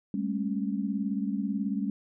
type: tone cluster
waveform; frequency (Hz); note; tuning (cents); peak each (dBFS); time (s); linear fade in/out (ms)
sine; 199.9 / 218.2 / 274.5; G3 / A3 / C#4; +34 / -14 / -17; -30 / -33 / -33; 0.14-1.9; 2
effects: none